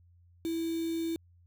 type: tone with quantisation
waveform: sine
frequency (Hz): 329.6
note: E4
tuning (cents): 0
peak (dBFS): -30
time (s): 0.45-1.16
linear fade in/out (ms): 0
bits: 7
effects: added 87 Hz sine -58 dBFS peak until 1.46 s